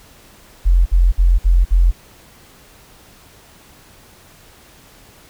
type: tone bursts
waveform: sine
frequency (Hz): 43.71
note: F1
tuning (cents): +2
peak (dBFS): -8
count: 5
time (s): 0.65-1.916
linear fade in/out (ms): 20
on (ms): 210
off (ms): 54
effects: pink hiss -46 dBFS RMS until 5.29 s